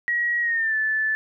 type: tone with pitch glide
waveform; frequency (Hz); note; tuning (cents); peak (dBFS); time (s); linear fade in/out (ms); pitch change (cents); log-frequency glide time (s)
sine; 1906 to 1747.8; A#6 to A6; +38 to -12; -20; 0.08-1.15; 0; -150; 0.41-0.76
effects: none